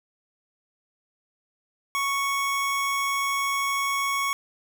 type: tone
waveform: 25% pulse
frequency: 1108.7 Hz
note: C#6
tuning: in tune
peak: -20 dBFS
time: 1.95-4.33 s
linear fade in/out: 0 ms
effects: none